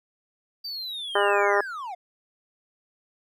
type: linear sweep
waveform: triangle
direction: down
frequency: 4689 to 681 Hz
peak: -30 dBFS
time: 0.64-1.95 s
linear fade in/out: 10 ms
type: harmonic tone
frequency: 202.3 Hz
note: G#3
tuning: 45 cents flat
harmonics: 2 / 3 / 4 / 5 / 6 / 7 / 8 / 9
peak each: -24 / -26 / -27 / -28 / -29 / -29 / -30 / -31 dBFS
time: 1.15-1.61 s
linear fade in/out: 5 ms
effects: none